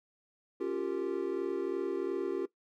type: chord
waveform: triangle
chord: G half-diminished seventh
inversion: second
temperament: equal with one note detuned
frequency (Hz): 277.2 / 349.2 / 392 / 460.5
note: Db4 / F4 / G4 / Bb4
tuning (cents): 0 / 0 / 0 / -21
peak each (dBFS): -38 / -33 / -33 / -37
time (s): 0.6-2.46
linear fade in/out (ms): 10
effects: noise-tail reverb RT60 0.1 s tail -17 dB re dry